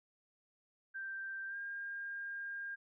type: tone with pitch glide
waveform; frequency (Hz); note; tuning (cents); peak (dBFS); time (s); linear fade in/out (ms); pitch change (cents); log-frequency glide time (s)
sine; 1571 to 1608.6; G6 to G6; +3 to +44; -40; 0.94-2.76; 20; +41; 1.48-1.56
effects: none